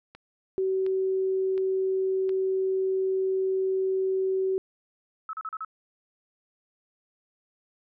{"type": "click train", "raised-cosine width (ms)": 0.3, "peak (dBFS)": -29, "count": 4, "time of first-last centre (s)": [0.15, 2.293], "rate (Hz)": 1.4}
{"type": "tone", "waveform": "sine", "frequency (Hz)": 380, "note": "F#4", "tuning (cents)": 46, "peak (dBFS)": -23, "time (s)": [0.58, 4.58], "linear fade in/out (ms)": 0}
{"type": "tone bursts", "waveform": "sine", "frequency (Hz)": 1297, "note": "E6", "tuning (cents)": -28, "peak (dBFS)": -31, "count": 5, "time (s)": [5.29, 5.648], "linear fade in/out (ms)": 2, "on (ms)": 42, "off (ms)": 37}
{"effects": []}